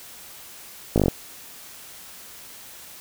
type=slowing click train; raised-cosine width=2 ms; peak=-5 dBFS; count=7; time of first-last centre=0.96-1.082 s; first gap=18 ms; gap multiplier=1.05; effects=white hiss -43 dBFS RMS until 3 s